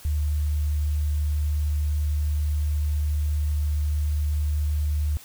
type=tone; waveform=sine; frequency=74.6 Hz; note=D2; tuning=28 cents sharp; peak=-21 dBFS; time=0.05-5.17 s; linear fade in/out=0 ms; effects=white hiss -47 dBFS RMS until 5.24 s